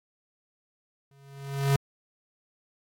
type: tone with exponential growth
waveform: square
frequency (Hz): 138.59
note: C#3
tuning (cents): 0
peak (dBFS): -19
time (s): 1.11-1.76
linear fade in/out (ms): 2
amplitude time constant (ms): 140
effects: AAC 64 kbps